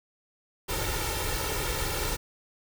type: noise with comb filter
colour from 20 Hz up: pink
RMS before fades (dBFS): -30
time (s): 0.68-2.17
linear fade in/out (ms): 20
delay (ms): 2.2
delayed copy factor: +0.75
effects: none